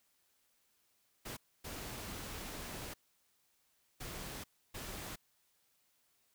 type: noise bursts at uneven times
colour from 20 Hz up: pink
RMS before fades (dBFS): -45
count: 4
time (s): 1.25-1.37 / 1.64-2.94 / 4-4.44 / 4.74-5.16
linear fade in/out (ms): 10
effects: white hiss -75 dBFS RMS until 6.34 s